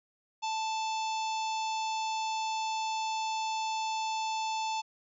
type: harmonic tone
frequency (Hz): 880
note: A5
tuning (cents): 0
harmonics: 1 / 3 / 4 / 5 / 6 / 7 / 8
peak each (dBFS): -31 / -41 / -43 / -45 / -47 / -48 / -49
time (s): 0.42-4.82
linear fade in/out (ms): 20
effects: none